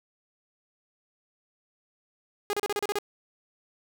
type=tone bursts; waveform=sawtooth; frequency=411.2 Hz; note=G#4; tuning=17 cents flat; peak=-22 dBFS; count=8; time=2.5-2.986 s; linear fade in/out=0 ms; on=31 ms; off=34 ms; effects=none